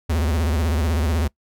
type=tone with vibrato; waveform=square; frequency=77.78 Hz; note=D#2; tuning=in tune; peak=-19 dBFS; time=0.09-1.28 s; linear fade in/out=10 ms; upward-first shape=sine; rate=16 Hz; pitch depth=190 cents each way; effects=noise-tail reverb RT60 0.1 s tail -23 dB re dry